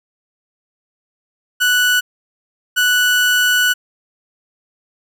30% pulse tone pair in turn, 1480 / 1480 Hz, F#6 / F#6, 0 / 0 cents, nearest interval unison, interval 0 cents, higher neither, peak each -9 dBFS, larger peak neither, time 1.6-2.01 / 2.76-3.74 s, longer second, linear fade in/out 20 ms, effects none

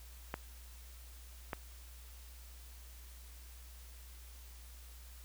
clicks, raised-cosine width 0.5 ms, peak -22 dBFS, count 2, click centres 0.341 / 1.532 s, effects added 60 Hz sine -51 dBFS peak until 5.24 s + white hiss -59 dBFS RMS until 5.24 s

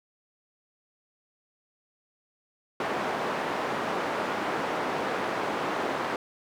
white band-pass noise, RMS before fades -30 dBFS, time 2.8-6.16 s, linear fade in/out 2 ms, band 230 to 1100 Hz, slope 12 dB/octave, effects none

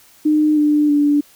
sine tone with pitch steps, 304.3 / 297.7 / 291.2 Hz, D#4 / D4 / D4, -38 / +24 / -15 cents, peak -11 dBFS, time 0.25-1.21 s, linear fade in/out 10 ms, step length 320 ms, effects white hiss -49 dBFS RMS until 1.35 s

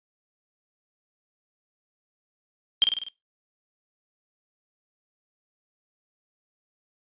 sine tone with echo, 3180 Hz, G7, 24 cents sharp, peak -13 dBFS, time 2.82-2.84 s, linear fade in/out 0 ms, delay 49 ms, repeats 5, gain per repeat -4 dB, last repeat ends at 3.085 s, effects noise-tail reverb RT60 0.2 s tail -20 dB re dry + resampled to 8000 Hz

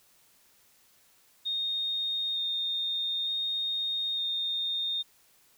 sine tone with vibrato, 3679 Hz, A#7, 24 cents flat, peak -28 dBFS, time 1.45-5.03 s, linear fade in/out 20 ms, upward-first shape square, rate 0.55 Hz, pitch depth 8 cents each way, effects white hiss -63 dBFS RMS until 5.57 s

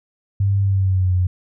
sine tone with pitch glide, 99 to 90.78 Hz, G2 to F#2, +18 to -32 cents, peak -14 dBFS, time 0.4-1.27 s, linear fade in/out 5 ms, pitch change -150 cents, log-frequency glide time 0.62-1.15 s, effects none

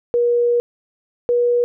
sine tone pair in turn, 478.6 / 482.5 Hz, A#4 / B4, +46 / -40 cents, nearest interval unison, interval 14 cents, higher second, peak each -13 dBFS, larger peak neither, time 0.14-0.6 / 1.29-1.64 s, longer first, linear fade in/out 0 ms, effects none

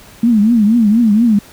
sine tone with vibrato, 221.5 Hz, A3, 12 cents sharp, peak -7 dBFS, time 0.23-1.39 s, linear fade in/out 5 ms, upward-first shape triangle, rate 4.2 Hz, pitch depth 180 cents each way, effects pink hiss -40 dBFS RMS until 1.52 s

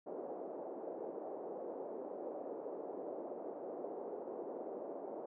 pink band-pass noise, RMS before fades -45 dBFS, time 0.06-5.26 s, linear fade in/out 10 ms, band 350 to 650 Hz, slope 24 dB/octave, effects none

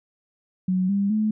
sine tone with pitch steps, 185 / 199.43 / 215 Hz, F#3 / G3 / A3, 0 / +30 / -40 cents, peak -19 dBFS, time 0.68-1.31 s, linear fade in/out 5 ms, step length 210 ms, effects none

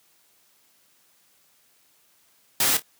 white noise with echo, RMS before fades -21 dBFS, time 2.6-2.77 s, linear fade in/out 2 ms, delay 26 ms, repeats 2, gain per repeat -13 dB, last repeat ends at 2.822 s, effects white hiss -62 dBFS RMS until 2.99 s + high-pass 100 Hz 12 dB/octave

